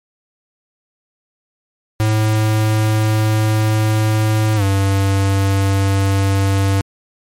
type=tone with pitch glide; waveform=square; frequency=108.5 to 97.79 Hz; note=A2 to G2; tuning=-24 to -4 cents; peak=-13 dBFS; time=2-6.81 s; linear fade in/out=0 ms; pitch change=-180 cents; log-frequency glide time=4.56-4.63 s; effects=MP3 64 kbps